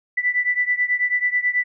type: beating tone pair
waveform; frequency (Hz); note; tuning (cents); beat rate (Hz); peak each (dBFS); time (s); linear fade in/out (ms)
sine; 1975.5 / 1984.7; B6 / B6; 0 / +8; 9.2; -20 / -22; 0.17-1.64; 10
effects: none